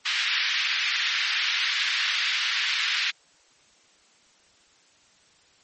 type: band-pass noise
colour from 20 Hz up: pink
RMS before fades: -26 dBFS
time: 0.05-3.11 s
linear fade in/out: 10 ms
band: 1700 to 4500 Hz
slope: 24 dB/octave
effects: white hiss -59 dBFS RMS until 5.63 s + MP3 32 kbps